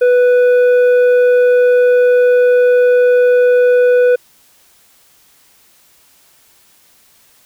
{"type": "tone with tanh clipping", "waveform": "sine", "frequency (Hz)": 493.9, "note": "B4", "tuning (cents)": 0, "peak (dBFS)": -8, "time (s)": [0.01, 4.16], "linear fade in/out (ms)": 10, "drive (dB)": 7, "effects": ["white hiss -50 dBFS RMS until 7.45 s"]}